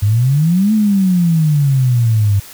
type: exponential two-way sweep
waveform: sine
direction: up then down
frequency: 98 to 220 to 98 Hz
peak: -9 dBFS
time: 0.02-2.4 s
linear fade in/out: 10 ms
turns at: 0.73 s
effects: white hiss -36 dBFS RMS until 2.53 s